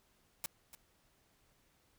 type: noise with echo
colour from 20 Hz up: white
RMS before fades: -39 dBFS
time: 0.44-0.46 s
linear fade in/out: 0 ms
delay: 290 ms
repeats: 1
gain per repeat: -14 dB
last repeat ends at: 0.75 s
effects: pink hiss -72 dBFS RMS until 1.98 s